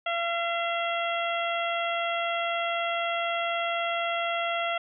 harmonic tone with a mistuned harmonic, 681 Hz, F5, 44 cents flat, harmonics 1 / 2 / 3 / 4 / 5, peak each -29 / -32 / -34 / -35 / -36 dBFS, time 0.06-4.78 s, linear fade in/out 5 ms, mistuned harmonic 5, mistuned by -59 cents, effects none

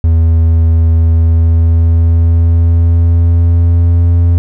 triangle tone with pitch glide, 82 to 85.58 Hz, E2 to F2, -9 to -35 cents, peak -3 dBFS, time 0.04-4.38 s, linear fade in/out 0 ms, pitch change +74 cents, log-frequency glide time 1.02-4.18 s, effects none

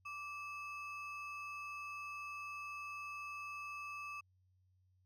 triangle ring-modulated tone, 1887 Hz, A#6, 21 cents sharp, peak -39 dBFS, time 0.05-4.21 s, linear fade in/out 10 ms, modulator 719 Hz, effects added 92 Hz sine -70 dBFS peak until 5.05 s

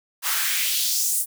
white noise with high-pass filter sweep, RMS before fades -23 dBFS, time 0.22-1.26 s, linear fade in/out 50 ms, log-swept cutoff 970 to 10000 Hz, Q 1.9, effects none

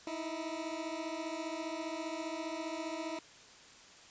20% pulse beating tone pair, 313.6 / 328.6 Hz, D#4 / E4, +14 / -5 cents, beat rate 15 Hz, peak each -36 / -35 dBFS, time 0.07-3.19 s, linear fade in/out 2 ms, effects white hiss -56 dBFS RMS until 4.1 s + resampled to 16000 Hz

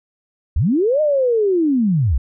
sine linear two-way sweep, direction up then down, 51.91 to 622.3 to 51.91 Hz, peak -13 dBFS, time 0.56-2.18 s, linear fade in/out 5 ms, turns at 1.01 s, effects none

